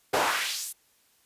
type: noise with high-pass filter sweep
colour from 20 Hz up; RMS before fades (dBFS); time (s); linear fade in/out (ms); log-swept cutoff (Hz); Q
brown; -28; 0.13-0.73; 10; 490 to 11000; 1.5
effects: white hiss -65 dBFS RMS until 1.25 s + resampled to 32000 Hz